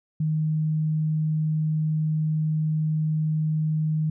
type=tone; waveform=sine; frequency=155.56 Hz; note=D#3; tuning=in tune; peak=-21 dBFS; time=0.2-4.1 s; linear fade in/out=5 ms; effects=none